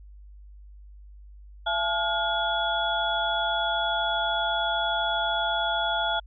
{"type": "tone cluster", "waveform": "sine", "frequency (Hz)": [675, 862, 1424, 3376], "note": ["E5", "A5", "F6", "G#7"], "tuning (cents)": [41, -36, 33, 28], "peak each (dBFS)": -29, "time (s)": [1.66, 6.2], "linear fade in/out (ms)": 10, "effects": ["added 50 Hz sine -44 dBFS peak until 6.26 s"]}